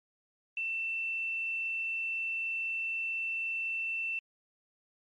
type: tone with quantisation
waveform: sine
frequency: 2679 Hz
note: E7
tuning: 27 cents sharp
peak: -31 dBFS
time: 0.57-4.19 s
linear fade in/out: 2 ms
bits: 10
effects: MP3 32 kbps